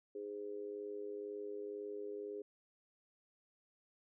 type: tone with amplitude modulation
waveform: sine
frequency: 412.2 Hz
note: G#4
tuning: 13 cents flat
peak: -38 dBFS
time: 0.15-2.42 s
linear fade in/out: 5 ms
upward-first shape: sine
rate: 102 Hz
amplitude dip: 80%
effects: none